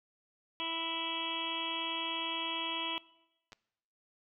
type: harmonic tone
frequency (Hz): 329.6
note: E4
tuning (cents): 0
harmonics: 1 / 2 / 3 / 4 / 6 / 7 / 8 / 9 / 10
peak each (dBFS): -45 / -47 / -40 / -50 / -50 / -46 / -43 / -41 / -39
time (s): 0.6-2.98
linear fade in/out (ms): 0
type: clicks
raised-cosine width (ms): 0.2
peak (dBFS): -33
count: 2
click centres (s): 3.521 / 3.53
effects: noise-tail reverb RT60 0.9 s tail -21 dB re dry